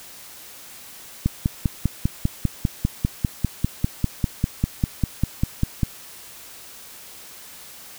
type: click train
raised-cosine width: 5 ms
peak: -6 dBFS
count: 24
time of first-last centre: 1.26-5.833 s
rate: 5.03 Hz
effects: white hiss -42 dBFS RMS until 7.98 s